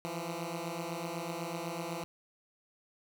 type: beating tone pair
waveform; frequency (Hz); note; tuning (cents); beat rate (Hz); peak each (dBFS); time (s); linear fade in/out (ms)
10% pulse; 164.81 / 172.81; E3 / F3; 0 / -18; 8; -31; 0.05-2.04; 0
effects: none